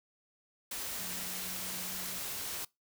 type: tone in noise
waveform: sine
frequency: 183.4 Hz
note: F#3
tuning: 15 cents flat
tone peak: -49 dBFS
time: 0.99-2.18 s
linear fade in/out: 5 ms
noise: white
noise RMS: -39 dBFS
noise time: 0.71-2.65 s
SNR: -13 dB
effects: noise-tail reverb RT60 0.2 s tail -23 dB re dry